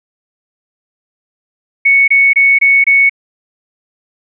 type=tone bursts; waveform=sine; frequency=2217 Hz; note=C#7; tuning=in tune; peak=-5 dBFS; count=5; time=1.85-3.096 s; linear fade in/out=10 ms; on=230 ms; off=24 ms; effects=none